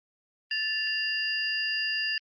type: tone cluster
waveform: sine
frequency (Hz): 1753 / 2784 / 4837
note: A6 / F7 / D#8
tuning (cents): -7 / -6 / -50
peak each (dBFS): -31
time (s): 0.51-2.18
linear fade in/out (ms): 2
effects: Opus 24 kbps